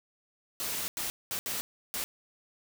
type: noise bursts at uneven times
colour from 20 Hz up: white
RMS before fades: -34 dBFS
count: 5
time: 0.6-0.88 / 0.97-1.1 / 1.31-1.39 / 1.46-1.61 / 1.94-2.04 s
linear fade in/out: 0 ms
effects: none